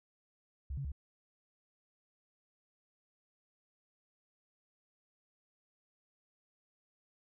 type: tone with pitch steps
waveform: sine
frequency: 68.1 / 138.1 / 69.6 Hz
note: C#2 / C#3 / C#2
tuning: -30 / -6 / +8 cents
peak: -36 dBFS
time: 0.7-0.919 s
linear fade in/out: 5 ms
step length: 73 ms
effects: none